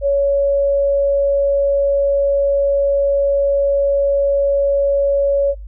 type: tone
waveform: sine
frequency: 560 Hz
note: C#5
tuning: 18 cents sharp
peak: -12 dBFS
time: 0.01-5.55 s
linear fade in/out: 50 ms
effects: noise-tail reverb RT60 0.2 s tail -20 dB re dry + added 50 Hz sine -29 dBFS peak until 5.67 s